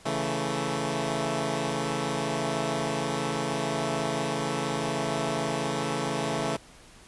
10% pulse chord, A major, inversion first, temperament equal, 138.59 / 164.81 / 220 Hz, C#3 / E3 / A3, 0 / 0 / 0 cents, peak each -23 / -24 / -23 dBFS, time 0.05-6.57 s, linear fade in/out 10 ms, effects pink hiss -52 dBFS RMS until 7.07 s + resampled to 24000 Hz

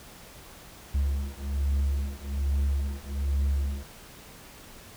triangle beating tone pair, 69 / 70.2 Hz, C#2 / C#2, -7 / +22 cents, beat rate 1.2 Hz, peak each -26 / -26 dBFS, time 0.94-3.84 s, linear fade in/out 10 ms, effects pink hiss -48 dBFS RMS until 4.96 s

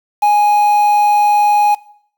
triangle tone with quantisation, 830.6 Hz, G#5, in tune, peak -6 dBFS, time 0.22-1.75 s, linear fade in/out 10 ms, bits 5, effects noise-tail reverb RT60 0.6 s tail -20 dB re dry

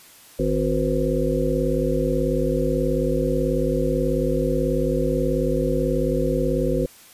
harmonic tone with a mistuned harmonic, 52.1 Hz, G#1, 6 cents sharp, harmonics 1 / 3 / 5 / 7 / 9 / 10, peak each -26 / -26 / -26 / -26 / -26 / -26 dBFS, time 0.39-6.86 s, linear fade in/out 5 ms, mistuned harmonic 9, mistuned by +50 cents, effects white hiss -48 dBFS RMS until 7.13 s + resampled to 32000 Hz

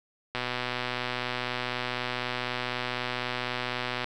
click train, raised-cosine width 0.3 ms, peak -14 dBFS, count 459, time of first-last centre 0.35-4.044 s, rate 124 Hz, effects none

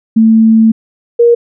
sine tone pair in turn, 222.8 / 472.1 Hz, A3 / A#4, +22 / +22 cents, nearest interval octave + minor second, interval 1300 cents, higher second, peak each -3 dBFS, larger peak neither, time 0.16-0.72 / 1.19-1.35 s, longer first, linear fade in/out 10 ms, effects none

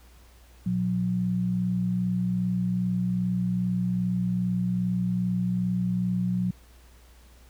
sine tone pair together, 118.8 / 181.29 Hz, A#2 / F#3, +33 / -35 cents, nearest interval perfect fifth, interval 732 cents, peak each -30 / -24 dBFS, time 0.66-6.51 s, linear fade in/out 5 ms, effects added 60 Hz sine -51 dBFS peak until 7.49 s + pink hiss -58 dBFS RMS until 7.49 s

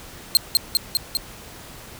sawtooth tone with echo, 4186 Hz, C8, in tune, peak -8 dBFS, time 0.35-0.37 s, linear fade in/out 0 ms, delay 200 ms, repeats 4, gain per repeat -2 dB, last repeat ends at 1.17 s, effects pink hiss -41 dBFS RMS until 1.99 s

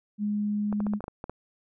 sine tone, 207.8 Hz, G#3, 1 cent sharp, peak -25 dBFS, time 0.18-1 s, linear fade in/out 50 ms
clicks, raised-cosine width 1 ms, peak -21 dBFS, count 9, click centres 0.727 / 0.804 / 0.867 / 0.936 / 1.006 / 1.041 / 1.081 / 1.241 / 1.296 s
effects none

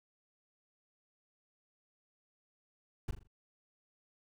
brown noise with echo, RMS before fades -34 dBFS, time 3.08-3.11 s, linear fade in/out 5 ms, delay 41 ms, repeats 4, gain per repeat -8 dB, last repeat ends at 3.274 s, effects none

